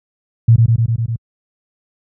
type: tone with echo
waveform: sine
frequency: 114.9 Hz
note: A#2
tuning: 25 cents flat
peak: -4 dBFS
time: 0.48-0.56 s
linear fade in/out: 5 ms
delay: 100 ms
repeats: 6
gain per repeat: -2 dB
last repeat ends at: 1.16 s
effects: high-pass 60 Hz 12 dB/octave